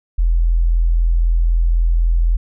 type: tone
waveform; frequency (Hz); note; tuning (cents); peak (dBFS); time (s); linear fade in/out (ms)
sine; 41.95; E1; +31; -11; 0.18-2.37; 10
effects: none